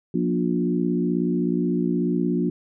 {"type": "harmonic tone with a mistuned harmonic", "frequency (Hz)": 59.3, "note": "A#1", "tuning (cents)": 30, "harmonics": [3, 4, 5, 6], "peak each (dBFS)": [-24, -25, -26, -27], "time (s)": [0.14, 2.5], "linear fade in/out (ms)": 5, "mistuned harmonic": 5, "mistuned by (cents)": -17, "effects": []}